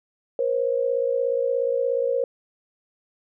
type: tone pair together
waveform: sine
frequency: 479.8 / 536.7 Hz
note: A#4 / C5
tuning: +50 / +44 cents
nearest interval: major second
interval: 194 cents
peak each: -23 dBFS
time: 0.39-2.24 s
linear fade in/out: 2 ms
effects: none